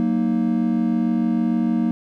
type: chord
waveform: triangle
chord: D# minor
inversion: first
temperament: just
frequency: 186.68 / 233.3 / 311.1 Hz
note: F#3 / A#3 / D#4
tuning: +16 / +2 / 0 cents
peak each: -22 / -17 / -23 dBFS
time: 0-1.91 s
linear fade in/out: 0 ms
effects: none